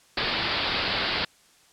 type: low-pass noise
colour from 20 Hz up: white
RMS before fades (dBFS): -27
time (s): 0.17-1.25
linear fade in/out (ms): 5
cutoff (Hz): 4800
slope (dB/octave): 96
effects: white hiss -58 dBFS RMS until 1.72 s + low-pass 9000 Hz 12 dB/octave